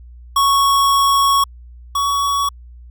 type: tone pair in turn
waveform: square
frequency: 1108.7 / 1123.5 Hz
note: C#6 / C#6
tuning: 0 / +23 cents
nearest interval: unison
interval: 23 cents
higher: second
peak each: -12 / -16 dBFS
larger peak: first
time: 0.36-1.44 / 1.95-2.49 s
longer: first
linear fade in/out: 5 ms
effects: added 60 Hz sine -36 dBFS peak until 2.9 s